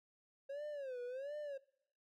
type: tone with vibrato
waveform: triangle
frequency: 540 Hz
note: C#5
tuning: 45 cents flat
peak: -40 dBFS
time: 0.49-1.58 s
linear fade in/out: 10 ms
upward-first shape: sine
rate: 1.4 Hz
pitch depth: 180 cents each way
effects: noise-tail reverb RT60 0.7 s tail -22 dB re dry